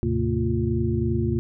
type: tone cluster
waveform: sine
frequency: 77.3 / 106.6 / 129.7 / 226.5 / 350.3 Hz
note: D#2 / G#2 / C3 / A#3 / F4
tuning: -11 / +46 / -15 / -50 / +5 cents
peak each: -27 dBFS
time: 0.03-1.39 s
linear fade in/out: 0 ms
effects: none